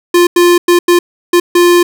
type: tone bursts at uneven times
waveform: square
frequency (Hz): 350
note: F4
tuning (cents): +4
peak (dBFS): -5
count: 6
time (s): 0.14-0.27 / 0.36-0.58 / 0.68-0.79 / 0.88-0.99 / 1.33-1.4 / 1.55-1.83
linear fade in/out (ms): 5
effects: none